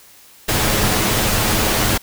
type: noise with comb filter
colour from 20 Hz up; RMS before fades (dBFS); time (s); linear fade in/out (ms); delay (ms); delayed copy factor
pink; -17; 0.48-1.98; 10; 9.4; +0.5
effects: white hiss -46 dBFS RMS until 2.02 s